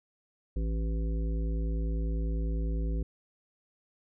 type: harmonic tone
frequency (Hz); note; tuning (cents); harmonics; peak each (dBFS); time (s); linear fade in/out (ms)
55; A1; 0; 1 / 3 / 5 / 7 / 9; -28 / -38 / -42 / -45 / -47; 0.56-3.03; 5
effects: none